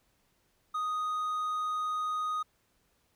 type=tone; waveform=triangle; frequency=1244.5 Hz; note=D#6; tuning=in tune; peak=-28 dBFS; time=0.74-2.43 s; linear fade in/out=10 ms; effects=pink hiss -72 dBFS RMS until 3.15 s